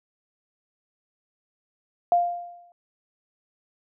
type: tone with exponential decay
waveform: sine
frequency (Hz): 699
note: F5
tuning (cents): +1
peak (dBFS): -14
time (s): 2.12-2.72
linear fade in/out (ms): 1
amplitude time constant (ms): 130
effects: none